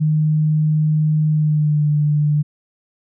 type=tone with pitch glide; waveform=sine; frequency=154 to 148.84 Hz; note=D#3 to D3; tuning=-17 to +24 cents; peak=-13 dBFS; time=0-2.43 s; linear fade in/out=20 ms; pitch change=-59 cents; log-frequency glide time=1.3-1.88 s; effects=none